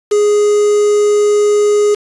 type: tone with quantisation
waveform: triangle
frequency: 415.3 Hz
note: G#4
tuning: in tune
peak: -6 dBFS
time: 0.11-1.95 s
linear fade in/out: 10 ms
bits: 4
effects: resampled to 24000 Hz